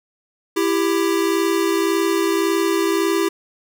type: tone pair together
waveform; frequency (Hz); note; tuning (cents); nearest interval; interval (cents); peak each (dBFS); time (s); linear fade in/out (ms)
square; 332.8 / 394.6; E4 / G4; +17 / +11; minor third; 294; -20; 0.56-3.29; 10
effects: none